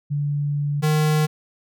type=tone pair in turn; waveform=sine / square; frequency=144.9 / 153.39 Hz; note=D3 / D#3; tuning=-23 / -24 cents; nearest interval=minor second; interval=99 cents; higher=second; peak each=-20 / -17 dBFS; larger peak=second; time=0.1-0.82 / 0.82-1.27 s; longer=first; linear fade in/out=20 ms; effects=none